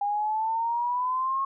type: exponential sweep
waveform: sine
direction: up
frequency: 808 to 1092 Hz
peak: -24 dBFS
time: 0.01-1.45 s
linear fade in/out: 5 ms
effects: none